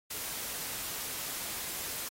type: noise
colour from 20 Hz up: white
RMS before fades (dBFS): -38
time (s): 0.1-2.09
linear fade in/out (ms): 10
effects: AAC 48 kbps